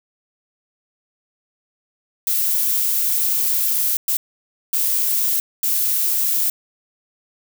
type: noise bursts at uneven times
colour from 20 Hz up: violet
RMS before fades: -19 dBFS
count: 4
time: 2.27-3.97 / 4.08-4.17 / 4.73-5.4 / 5.63-6.5 s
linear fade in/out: 2 ms
effects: none